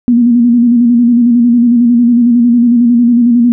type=tone with vibrato; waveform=sine; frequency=238.8 Hz; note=A#3; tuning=42 cents sharp; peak=-4 dBFS; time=0.08-3.52 s; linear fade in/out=0 ms; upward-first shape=square; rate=11 Hz; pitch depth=41 cents each way; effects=none